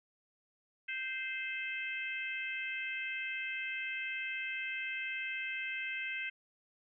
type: harmonic tone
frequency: 521 Hz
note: C5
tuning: 7 cents flat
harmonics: 3 / 4 / 5 / 6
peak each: -42 / -40 / -40 / -49 dBFS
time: 0.88-6.3 s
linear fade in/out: 10 ms
effects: none